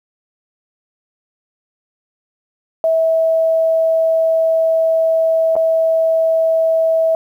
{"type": "tone with dropouts", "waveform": "sine", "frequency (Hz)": 650, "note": "E5", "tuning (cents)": -24, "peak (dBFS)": -11, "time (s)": [2.84, 7.15], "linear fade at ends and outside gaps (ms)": 1, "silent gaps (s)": [5.555, 5.564], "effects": ["8-bit"]}